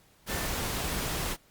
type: tone in noise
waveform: sine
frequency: 1782 Hz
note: A6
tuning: 22 cents sharp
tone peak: -41 dBFS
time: 0.27-0.5 s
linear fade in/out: 50 ms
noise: pink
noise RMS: -32 dBFS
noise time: 0.26-1.37 s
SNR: -12 dB
effects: pink hiss -62 dBFS RMS until 1.5 s + Opus 48 kbps